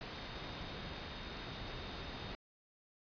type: tone in noise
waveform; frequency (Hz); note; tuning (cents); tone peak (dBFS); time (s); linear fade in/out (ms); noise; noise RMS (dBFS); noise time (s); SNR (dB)
sine; 3694; A#7; -16; -55; 0.13-2.32; 0; pink; -45; 0.01-2.35; -13
effects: resampled to 11025 Hz